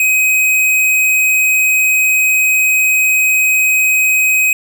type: tone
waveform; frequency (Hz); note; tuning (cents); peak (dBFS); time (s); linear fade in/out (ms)
square; 2524; D#7; +24; -10; 0-4.53; 2
effects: none